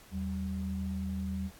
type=tone pair together; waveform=sine; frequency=80.56 / 191.5 Hz; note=E2 / G3; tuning=-39 / -40 cents; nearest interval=octave + minor third; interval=1499 cents; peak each=-36 / -34 dBFS; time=0.11-1.51 s; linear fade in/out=50 ms; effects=pink hiss -56 dBFS RMS until 1.59 s + AAC 64 kbps